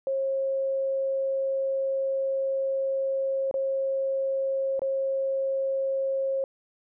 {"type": "tone with dropouts", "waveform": "sine", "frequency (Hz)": 539, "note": "C#5", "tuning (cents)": -49, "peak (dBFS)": -24, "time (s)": [0.07, 6.44], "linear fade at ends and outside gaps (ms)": 1, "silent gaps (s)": [[3.512, 3.541], [4.794, 4.818]], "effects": []}